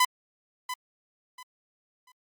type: tone with echo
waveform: sawtooth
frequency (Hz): 1006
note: B5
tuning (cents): +32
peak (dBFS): -15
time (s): 0-0.05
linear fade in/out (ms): 5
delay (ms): 690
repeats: 3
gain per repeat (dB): -12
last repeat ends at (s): 2.12
effects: Opus 48 kbps